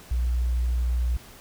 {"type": "tone", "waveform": "sine", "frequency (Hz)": 60.6, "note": "B1", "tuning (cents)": -32, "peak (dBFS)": -20, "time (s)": [0.11, 1.17], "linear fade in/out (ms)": 5, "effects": ["tanh soft clip ceiling -18 dBFS", "pink hiss -48 dBFS RMS until 1.4 s"]}